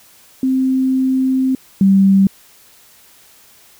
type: tone pair in turn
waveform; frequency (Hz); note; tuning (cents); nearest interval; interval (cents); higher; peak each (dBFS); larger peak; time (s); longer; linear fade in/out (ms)
sine; 261.6 / 194.34; C4 / G3; 0 / -15; perfect fourth; 515; first; -12 / -7; second; 0.43-1.55 / 1.81-2.27; first; 2
effects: white hiss -47 dBFS RMS until 3.79 s